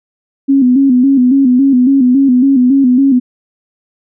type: tone with vibrato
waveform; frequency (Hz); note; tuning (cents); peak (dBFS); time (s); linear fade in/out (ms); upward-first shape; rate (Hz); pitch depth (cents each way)
sine; 261.6; C4; 0; -5; 0.48-3.2; 20; square; 3.6; 83
effects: none